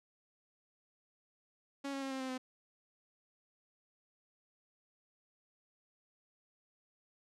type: tone with pitch steps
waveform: sawtooth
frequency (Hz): 277.8 / 273.5 / 269.3 / 265.1 / 261 / 257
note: C#4 / C#4 / C#4 / C4 / C4 / C4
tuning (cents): +4 / -23 / -50 / +23 / -4 / -31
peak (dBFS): -34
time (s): 1.84-2.38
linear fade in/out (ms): 10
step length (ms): 90
effects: low-pass 8000 Hz 12 dB/octave